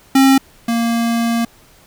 square tone pair in turn, 268.9 / 232.3 Hz, C4 / A#3, +47 / -6 cents, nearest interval minor third, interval 253 cents, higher first, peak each -8 / -15 dBFS, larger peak first, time 0.15-0.38 / 0.68-1.45 s, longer second, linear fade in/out 5 ms, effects pink hiss -48 dBFS RMS until 1.86 s

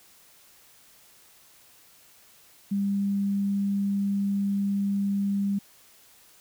sine tone, 199.4 Hz, G3, 30 cents sharp, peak -23 dBFS, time 2.71-5.59 s, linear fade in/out 10 ms, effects white hiss -56 dBFS RMS until 6.4 s

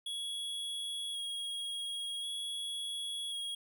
square tone with vibrato, 3322 Hz, G#7, in tune, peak -37 dBFS, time 0.06-3.55 s, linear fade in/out 5 ms, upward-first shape square, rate 0.46 Hz, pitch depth 14 cents each way, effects none

